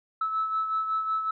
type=beating tone pair; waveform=sine; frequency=1304 / 1309.4 Hz; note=E6 / E6; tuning=-19 / -12 cents; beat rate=5.4 Hz; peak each=-25 / -34 dBFS; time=0.21-1.31 s; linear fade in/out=5 ms; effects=tanh soft clip ceiling -19 dBFS